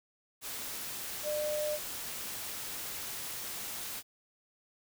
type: tone in noise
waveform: sine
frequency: 600 Hz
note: D5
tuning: 37 cents sharp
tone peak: -31 dBFS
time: 1.23-1.79 s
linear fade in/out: 50 ms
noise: white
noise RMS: -40 dBFS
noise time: 0.41-4.03 s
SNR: +6 dB
effects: none